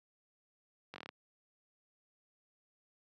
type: slowing click train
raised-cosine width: 0.3 ms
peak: -29 dBFS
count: 7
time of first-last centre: 0.94-1.09 s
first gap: 20 ms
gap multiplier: 1.09
effects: high-pass 150 Hz 12 dB/octave